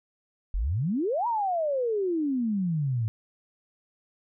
sine exponential two-way sweep, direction up then down, 40.5 to 977 to 106.3 Hz, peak -24 dBFS, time 0.54-3.08 s, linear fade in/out 0 ms, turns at 1.27 s, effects none

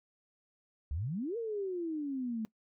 sine exponential two-way sweep, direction up then down, 65.8 to 474.6 to 215 Hz, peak -33 dBFS, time 0.91-2.45 s, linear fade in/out 0 ms, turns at 1.37 s, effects noise-tail reverb RT60 0.1 s tail -20 dB re dry

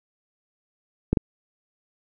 clicks, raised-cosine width 3 ms, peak -6 dBFS, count 2, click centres 1.13 / 1.172 s, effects none

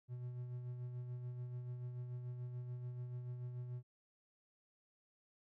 triangle tone with tremolo, 123.47 Hz, B2, in tune, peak -39 dBFS, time 0.08-3.83 s, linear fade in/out 50 ms, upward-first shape sine, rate 6.9 Hz, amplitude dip 40%, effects none

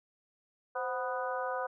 harmonic tone with a mistuned harmonic, 247.8 Hz, B3, 6 cents sharp, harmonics 2 / 3 / 4 / 5 / 6, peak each -36 / -38 / -39 / -40 / -41 dBFS, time 0.75-1.67 s, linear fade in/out 10 ms, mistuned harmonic 2, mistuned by +80 cents, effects none

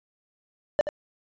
triangle tone with echo, 593 Hz, D5, 17 cents sharp, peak -14 dBFS, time 0.79-0.81 s, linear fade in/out 0 ms, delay 79 ms, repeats 1, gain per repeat -10 dB, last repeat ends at 0.889 s, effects resampled to 16000 Hz

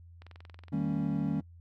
click train, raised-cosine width 0.3 ms, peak -35 dBFS, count 11, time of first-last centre 0.22-0.683 s, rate 21.6 Hz
triangle chord, Eb dominant seventh, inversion none, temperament equal with one note detuned, 155.56 / 196 / 228 / 277.2 Hz, Eb3 / G3 / Bb3 / Db4, 0 / 0 / -38 / 0 cents, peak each -31 / -32 / -33 / -32 dBFS, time 0.72-1.41 s, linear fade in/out 10 ms
effects noise-tail reverb RT60 0.1 s tail -22 dB re dry + added 85 Hz sine -50 dBFS peak until 1.6 s

